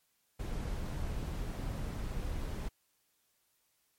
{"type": "noise", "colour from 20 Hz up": "brown", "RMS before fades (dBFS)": -37, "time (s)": [0.39, 2.69], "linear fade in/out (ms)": 10, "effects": ["white hiss -75 dBFS RMS until 3.98 s", "MP3 64 kbps"]}